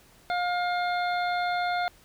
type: harmonic tone with a mistuned harmonic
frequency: 710 Hz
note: F5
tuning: 28 cents sharp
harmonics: 1 / 2 / 3 / 5 / 6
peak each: -26 / -32 / -36 / -40 / -42 dBFS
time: 0.3-1.88 s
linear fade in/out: 0 ms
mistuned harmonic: 6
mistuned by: -18 cents
effects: pink hiss -57 dBFS RMS until 2.04 s